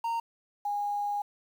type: tone pair in turn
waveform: triangle / sine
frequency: 923 / 819.7 Hz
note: A#5 / G#5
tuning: -17 / -23 cents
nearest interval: major second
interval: 206 cents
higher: first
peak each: -26 / -28 dBFS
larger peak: first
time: 0.04-0.2 / 0.65-1.22 s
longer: second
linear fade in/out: 5 ms
effects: 9-bit